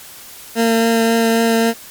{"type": "tone with vibrato", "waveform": "20% pulse", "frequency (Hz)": 228.1, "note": "A#3", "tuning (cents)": -37, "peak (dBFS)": -7, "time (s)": [0.55, 1.74], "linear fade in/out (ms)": 50, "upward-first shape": "triangle", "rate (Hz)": 3.7, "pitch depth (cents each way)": 12, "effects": ["white hiss -37 dBFS RMS until 1.9 s", "MP3 96 kbps"]}